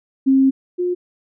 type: tone pair in turn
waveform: sine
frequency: 267.6 / 357.2 Hz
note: C4 / F4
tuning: +39 / +39 cents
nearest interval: perfect fourth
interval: 500 cents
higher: second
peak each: -10 / -17 dBFS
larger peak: first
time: 0.26-0.51 / 0.78-0.95 s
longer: first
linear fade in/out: 20 ms
effects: none